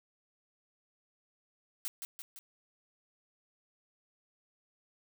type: noise with echo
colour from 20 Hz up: blue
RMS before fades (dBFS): -37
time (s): 1.85-1.88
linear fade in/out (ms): 0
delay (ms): 170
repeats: 3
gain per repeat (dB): -4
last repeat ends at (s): 2.39
effects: none